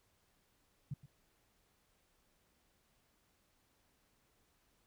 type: tone with echo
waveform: sine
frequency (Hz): 140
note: C#3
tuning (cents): +18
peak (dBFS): -37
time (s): 0.91-0.94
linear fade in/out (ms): 5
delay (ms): 120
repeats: 1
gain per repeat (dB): -15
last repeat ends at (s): 1.06
effects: pink hiss -75 dBFS RMS until 4.86 s